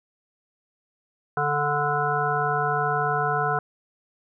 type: harmonic tone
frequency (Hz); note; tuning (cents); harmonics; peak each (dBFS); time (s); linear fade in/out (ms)
146.4; D3; -5; 1 / 3 / 5 / 7 / 9 / 10; -30 / -29 / -26 / -29 / -28 / -29; 1.37-3.59; 2
effects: none